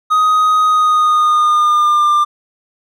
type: tone with pitch glide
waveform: triangle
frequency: 1252 to 1192.7 Hz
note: D#6 to D6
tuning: +10 to +26 cents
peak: -7 dBFS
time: 0.1-2.25 s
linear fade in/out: 20 ms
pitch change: -84 cents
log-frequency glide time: 0.65-2.13 s
effects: none